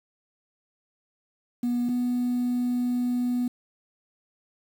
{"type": "tone pair in turn", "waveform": "sine", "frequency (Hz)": [242.2, 245.7], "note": ["B3", "B3"], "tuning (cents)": [-34, -9], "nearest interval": "unison", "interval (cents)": 25, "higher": "second", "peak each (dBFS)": [-21, -21], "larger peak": "neither", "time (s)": [[1.63, 1.89], [1.89, 3.48]], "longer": "second", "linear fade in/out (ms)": 5, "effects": ["tanh soft clip ceiling -21 dBFS", "8-bit"]}